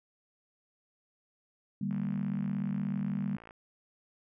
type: chord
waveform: sine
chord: G minor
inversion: second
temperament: equal with one note detuned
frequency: 149.23 / 196 / 233.1 Hz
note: D3 / G3 / Bb3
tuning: +28 / 0 / 0 cents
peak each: -37 / -32 / -37 dBFS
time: 1.81-3.37 s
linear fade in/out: 5 ms
type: click train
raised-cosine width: 0.5 ms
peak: -35 dBFS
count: 91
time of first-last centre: 1.91-3.509 s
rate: 56.3 Hz
effects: none